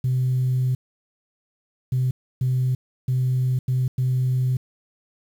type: tone bursts at uneven times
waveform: sine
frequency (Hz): 128.1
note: C3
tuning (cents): -36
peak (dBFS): -17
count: 6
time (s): 0.04-0.75 / 1.92-2.11 / 2.41-2.75 / 3.08-3.59 / 3.68-3.88 / 3.98-4.57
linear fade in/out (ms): 5
effects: tanh soft clip ceiling -15 dBFS + 8-bit